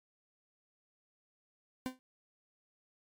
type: tone with exponential decay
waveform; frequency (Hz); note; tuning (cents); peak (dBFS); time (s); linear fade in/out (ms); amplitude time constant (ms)
40% pulse; 257.2; C4; -30; -30; 1.86-1.99; 0; 27
effects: MP3 96 kbps